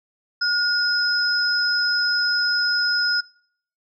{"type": "tone pair together", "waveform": "sine", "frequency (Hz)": [1440, 5105], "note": ["F#6", "D#8"], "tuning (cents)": [-47, 44], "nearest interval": "octave + minor seventh", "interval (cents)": 2191, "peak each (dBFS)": -21, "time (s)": [0.41, 3.21], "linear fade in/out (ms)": 10, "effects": ["noise-tail reverb RT60 0.6 s tail -24 dB re dry"]}